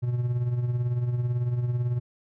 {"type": "tone with tremolo", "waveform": "triangle", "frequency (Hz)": 121.8, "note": "B2", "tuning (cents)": -24, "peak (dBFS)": -19, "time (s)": [0.02, 2], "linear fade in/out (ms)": 20, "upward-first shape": "triangle", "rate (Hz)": 18, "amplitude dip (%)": 60, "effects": []}